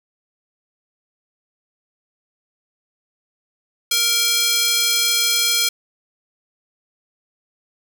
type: tone with high-pass filter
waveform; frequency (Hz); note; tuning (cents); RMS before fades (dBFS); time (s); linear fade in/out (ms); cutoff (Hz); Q
square; 466.2; A#4; 0; -18; 3.91-5.69; 5; 3600; 1.2
effects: none